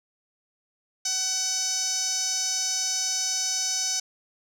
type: tone with band-pass filter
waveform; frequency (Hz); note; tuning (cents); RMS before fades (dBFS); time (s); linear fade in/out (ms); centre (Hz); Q
sawtooth; 752; F#5; +28; -27; 1.05-4; 5; 5800; 7.7
effects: none